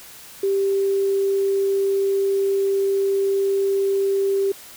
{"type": "tone", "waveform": "sine", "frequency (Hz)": 392.5, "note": "G4", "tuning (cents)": 2, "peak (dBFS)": -17, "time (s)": [0.43, 4.52], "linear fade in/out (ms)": 5, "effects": ["white hiss -42 dBFS RMS until 4.76 s"]}